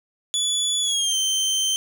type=tone with pitch glide; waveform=25% pulse; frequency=3435 to 3114 Hz; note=A7 to G7; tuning=-42 to -12 cents; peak=-16 dBFS; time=0.34-1.76 s; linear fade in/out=0 ms; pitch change=-170 cents; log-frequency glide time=0.81-1.16 s; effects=none